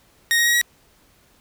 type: tone with pitch steps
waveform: sawtooth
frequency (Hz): 1864.7 / 1880.9 / 1897.3 / 1913.8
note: A#6 / A#6 / A#6 / A#6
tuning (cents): 0 / +15 / +30 / +45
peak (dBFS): -12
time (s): 0.31-0.614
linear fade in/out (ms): 0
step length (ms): 76
effects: pink hiss -57 dBFS RMS until 1.4 s